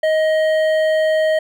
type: tone with hard clipping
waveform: triangle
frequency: 628 Hz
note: D#5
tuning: 16 cents sharp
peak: -15 dBFS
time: 0.03-1.39 s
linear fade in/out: 5 ms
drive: 13 dB
effects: none